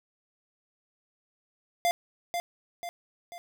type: tone with echo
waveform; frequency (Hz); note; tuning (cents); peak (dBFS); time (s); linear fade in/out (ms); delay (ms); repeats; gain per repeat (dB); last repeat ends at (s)
square; 695; F5; -9; -23; 1.85-1.91; 0; 490; 3; -6; 3.38
effects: none